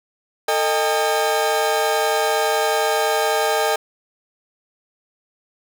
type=tone cluster; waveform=30% pulse; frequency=447.8 / 619 / 804 Hz; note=A4 / D#5 / G5; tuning=+30 / -9 / +44 cents; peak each=-19 dBFS; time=0.48-3.76 s; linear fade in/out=5 ms; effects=none